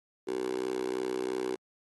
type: tone with high-pass filter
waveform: 10% pulse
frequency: 63 Hz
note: B1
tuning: 35 cents sharp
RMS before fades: -33 dBFS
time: 0.27-1.56 s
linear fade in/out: 10 ms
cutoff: 380 Hz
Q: 5.3
effects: AAC 32 kbps